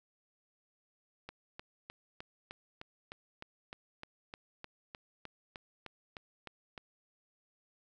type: click train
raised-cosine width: 0.3 ms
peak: -28 dBFS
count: 19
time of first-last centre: 1.29-6.778 s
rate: 3.28 Hz
effects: none